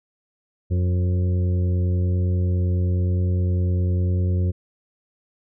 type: harmonic tone with a mistuned harmonic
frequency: 89.9 Hz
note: F#2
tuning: 49 cents flat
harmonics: 1 / 2 / 3 / 4 / 5 / 6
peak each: -18 / -29 / -38 / -34 / -40 / -41 dBFS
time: 0.7-4.52 s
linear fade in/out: 20 ms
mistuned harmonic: 5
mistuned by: +29 cents
effects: none